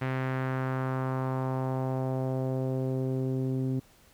sawtooth tone with low-pass filter sweep, 130.81 Hz, C3, in tune, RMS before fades -30 dBFS, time 0.01-3.8 s, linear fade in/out 10 ms, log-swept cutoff 2100 to 300 Hz, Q 1.8, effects pink hiss -60 dBFS RMS until 4.13 s

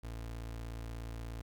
30% pulse tone, 56.7 Hz, A#1, 47 cents flat, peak -38 dBFS, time 0.03-1.42 s, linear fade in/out 10 ms, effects 13-bit

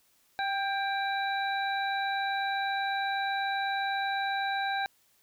harmonic tone with a mistuned harmonic, 784 Hz, G5, in tune, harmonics 1 / 2 / 3 / 5, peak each -30 / -33 / -40 / -38 dBFS, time 0.39-4.86 s, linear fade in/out 0 ms, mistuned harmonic 2, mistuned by +28 cents, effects white hiss -67 dBFS RMS until 5.22 s

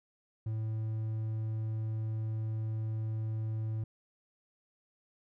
triangle tone, 110 Hz, A2, in tune, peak -30 dBFS, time 0.46-3.84 s, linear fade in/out 5 ms, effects none

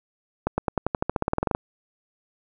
accelerating click train, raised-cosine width 1 ms, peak -8 dBFS, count 17, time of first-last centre 0.47-1.549 s, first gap 110 ms, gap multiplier 0.93, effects none

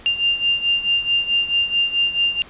sine beating tone pair, 2794 / 2798.6 Hz, F7 / F7, 0 / +3 cents, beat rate 4.6 Hz, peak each -18 / -22 dBFS, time 0.06-2.42 s, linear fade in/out 0 ms, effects pink hiss -43 dBFS RMS until 2.49 s + resampled to 8000 Hz

